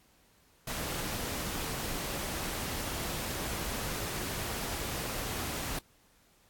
pink noise, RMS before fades -36 dBFS, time 0.67-5.79 s, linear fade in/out 5 ms, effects pink hiss -65 dBFS RMS until 6.49 s + AAC 64 kbps

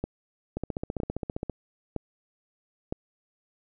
two click trains, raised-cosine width 2 ms, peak -16 / -17 dBFS, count 4 / 15, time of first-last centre 0.04-2.925 / 0.57-1.497 s, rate 1.04 / 15.1 Hz, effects none

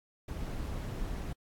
brown noise with amplitude modulation, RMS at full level -35 dBFS, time 0.28-1.33 s, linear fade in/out 5 ms, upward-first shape sine, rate 216 Hz, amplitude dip 45%, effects AAC 64 kbps

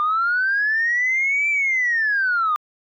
sine linear two-way sweep, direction up then down, 1193 to 2349 to 1193 Hz, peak -16 dBFS, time 0-2.56 s, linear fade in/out 0 ms, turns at 1.49 s, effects tanh soft clip ceiling -13 dBFS

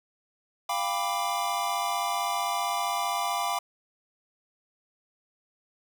square chord, G dominant seventh, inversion third, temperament equal with one note detuned, 698.5 / 794 / 987.8 / 1174.7 Hz, F5 / G5 / B5 / D6, 0 / +22 / 0 / 0 cents, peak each -33 dBFS, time 0.69-3.59 s, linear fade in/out 5 ms, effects none

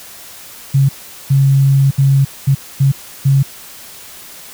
sine tone bursts at uneven times, 136.9 Hz, C#3, 21 cents flat, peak -7 dBFS, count 6, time 0.74-0.89 / 1.3-1.91 / 1.98-2.25 / 2.47-2.55 / 2.8-2.92 / 3.25-3.43 s, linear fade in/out 10 ms, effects white hiss -35 dBFS RMS until 4.53 s

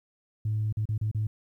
sine tone with dropouts, 107.6 Hz, A2, 38 cents flat, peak -24 dBFS, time 0.45-1.27 s, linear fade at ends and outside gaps 5 ms, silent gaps 0.726-0.77 / 0.855-0.889 / 0.979-1.012 / 1.114-1.147 s, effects tanh soft clip ceiling -21 dBFS + 11-bit

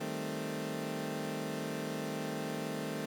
20% pulse chord, A half-diminished seventh, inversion second, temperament equal, 155.56 / 196 / 220 / 261.6 Hz, Eb3 / G3 / A3 / C4, 0 / 0 / 0 / 0 cents, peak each -36 / -39 / -35 / -37 dBFS, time 0-3.06 s, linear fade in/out 10 ms, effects none

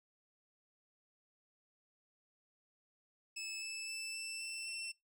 20% pulse tone with pitch steps, 2610 / 2627 / 2643 / 2660 / 2677 / 2694 Hz, E7 / E7 / E7 / E7 / E7 / E7, -18 / -7 / +4 / +15 / +26 / +37 cents, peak -36 dBFS, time 3.36-4.92 s, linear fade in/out 10 ms, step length 260 ms, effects noise-tail reverb RT60 0.2 s tail -23 dB re dry

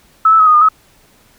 sine tone with pitch steps, 1301 / 1314 / 1273 / 1240 / 1214 / 1280 Hz, E6 / E6 / D#6 / D#6 / D#6 / D#6, -23 / -6 / +39 / -6 / -43 / +49 cents, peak -5 dBFS, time 0.25-0.688 s, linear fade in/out 5 ms, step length 73 ms, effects pink hiss -50 dBFS RMS until 1.38 s

